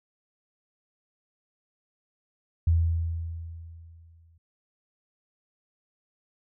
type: tone with exponential decay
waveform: sine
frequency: 83 Hz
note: E2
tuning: 12 cents sharp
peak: -17 dBFS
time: 2.67-4.38 s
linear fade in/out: 5 ms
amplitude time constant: 370 ms
effects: none